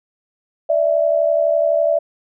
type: tone pair together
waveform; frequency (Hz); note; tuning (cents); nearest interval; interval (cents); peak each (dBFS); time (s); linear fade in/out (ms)
sine; 587.4 / 659.3; D5 / E5; 0 / 0; major second; 200; -16; 0.69-1.99; 10
effects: none